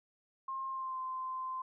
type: tone with pitch glide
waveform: sine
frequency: 1065 to 1037.7 Hz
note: C6 to C6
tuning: +30 to -15 cents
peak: -36 dBFS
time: 0.48-1.62 s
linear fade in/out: 5 ms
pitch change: -45 cents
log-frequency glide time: 0.69-0.99 s
effects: none